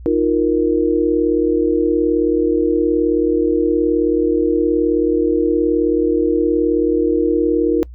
sine chord, Eb suspended second, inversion none, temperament just, 311.1 / 350 / 466.7 Hz, Eb4 / F4 / Bb4, 0 / +4 / +2 cents, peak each -17 dBFS, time 0.06-7.83 s, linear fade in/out 0 ms, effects noise-tail reverb RT60 0.1 s tail -24 dB re dry + added 60 Hz sine -32 dBFS peak until 7.94 s

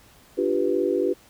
sine chord, G dominant seventh, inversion second, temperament equal, 293.7 / 349.2 / 392 / 493.9 Hz, D4 / F4 / G4 / B4, 0 / 0 / 0 / 0 cents, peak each -28 / -25 / -24 / -26 dBFS, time 0.37-1.14 s, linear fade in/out 20 ms, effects pink hiss -54 dBFS RMS until 1.29 s

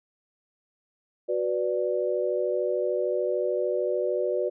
sine chord, B minor, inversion second, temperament equal, 370 / 493.9 / 587.3 Hz, F#4 / B4 / D5, 0 / 0 / 0 cents, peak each -28 dBFS, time 1.28-4.5 s, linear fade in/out 20 ms, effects none

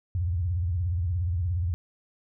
sine tone with vibrato, 87.31 Hz, F2, in tune, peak -24 dBFS, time 0.15-1.74 s, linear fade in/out 0 ms, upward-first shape triangle, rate 17 Hz, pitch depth 220 cents each way, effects none

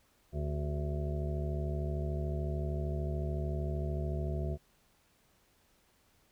harmonic tone with a mistuned harmonic, 73.42 Hz, D2, in tune, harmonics 1 / 2 / 3 / 5 / 6 / 7 / 8 / 9, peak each -34 / -37 / -45 / -42 / -50 / -52 / -54 / -44 dBFS, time 0.32-4.58 s, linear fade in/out 50 ms, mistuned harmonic 6, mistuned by -76 cents, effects pink hiss -69 dBFS RMS until 6.31 s

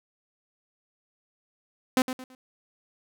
sawtooth tone with echo, 256.9 Hz, C4, 32 cents flat, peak -15 dBFS, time 1.97-2.02 s, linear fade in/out 2 ms, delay 110 ms, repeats 3, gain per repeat -10 dB, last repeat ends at 2.35 s, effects none

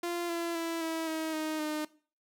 sawtooth tone with pitch steps, 345.9 / 338.8 / 331.8 / 325 / 318.3 / 311.7 / 305.3 Hz, F4 / E4 / E4 / E4 / D#4 / D#4 / D#4, -17 / +48 / +11 / -24 / +39 / +3 / -33 cents, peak -28 dBFS, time 0.03-1.85 s, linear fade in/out 5 ms, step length 260 ms, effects noise-tail reverb RT60 0.4 s tail -19 dB re dry

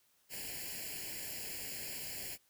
white noise with comb filter, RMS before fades -43 dBFS, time 0.29-2.38 s, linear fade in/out 50 ms, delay 0.41 ms, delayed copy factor +0.95, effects white hiss -72 dBFS RMS until 2.49 s

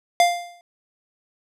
square tone with exponential decay, 698.5 Hz, F5, in tune, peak -11 dBFS, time 0.2-0.61 s, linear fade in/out 1 ms, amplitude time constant 87 ms, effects low-pass 10000 Hz 12 dB/octave

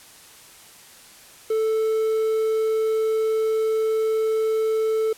triangle tone with quantisation, 440 Hz, A4, in tune, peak -17 dBFS, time 1.5-5.13 s, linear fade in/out 5 ms, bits 7, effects white hiss -47 dBFS RMS until 5.17 s + low-pass 12000 Hz 12 dB/octave

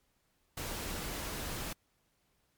pink noise, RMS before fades -39 dBFS, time 0.57-1.73 s, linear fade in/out 5 ms, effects pink hiss -75 dBFS RMS until 2.57 s + MP3 96 kbps

